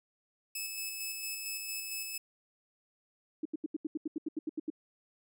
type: tone with tremolo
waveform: 10% pulse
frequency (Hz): 2601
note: E7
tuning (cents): -24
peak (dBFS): -27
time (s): 0.55-2.18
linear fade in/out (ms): 5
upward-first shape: square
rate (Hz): 4.4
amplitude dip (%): 30
type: tone bursts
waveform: sine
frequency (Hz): 311.1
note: D#4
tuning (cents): 0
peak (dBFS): -31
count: 13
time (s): 3.43-4.702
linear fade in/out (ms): 5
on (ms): 24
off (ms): 80
effects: none